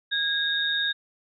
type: tone cluster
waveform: sine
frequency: 1637 / 3584 / 3742 Hz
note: G#6 / A7 / A#7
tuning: -25 / +31 / +6 cents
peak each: -26 / -34 / -26 dBFS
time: 0.11-0.93 s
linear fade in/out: 20 ms
effects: none